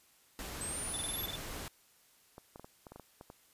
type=noise; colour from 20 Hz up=pink; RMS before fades=-43 dBFS; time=0.39-1.68 s; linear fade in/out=0 ms
type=linear sweep; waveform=sine; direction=up; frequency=8040 to 11840 Hz; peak=-38 dBFS; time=0.61-1.26 s; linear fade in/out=2 ms
type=tone bursts; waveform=triangle; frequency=3527 Hz; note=A7; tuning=3 cents sharp; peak=-37 dBFS; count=9; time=0.94-1.356 s; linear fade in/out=0 ms; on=24 ms; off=25 ms
type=clicks; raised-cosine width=1 ms; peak=-34 dBFS; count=10; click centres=2.381 / 2.559 / 2.596 / 2.645 / 2.868 / 2.92 / 2.96 / 2.997 / 3.211 / 3.301 s
effects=white hiss -66 dBFS RMS until 3.53 s + resampled to 32000 Hz

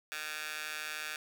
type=tone with high-pass filter; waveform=15% pulse; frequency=153.3 Hz; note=D#3; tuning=25 cents flat; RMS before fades=-40 dBFS; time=0.12-1.16 s; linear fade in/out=0 ms; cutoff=1800 Hz; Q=1.5; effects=11-bit

